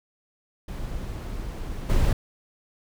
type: noise with level steps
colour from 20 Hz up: brown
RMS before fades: -32 / -21 dBFS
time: 0.68-2.13 s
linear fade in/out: 5 ms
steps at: 1.89 s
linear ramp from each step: 10 ms
effects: none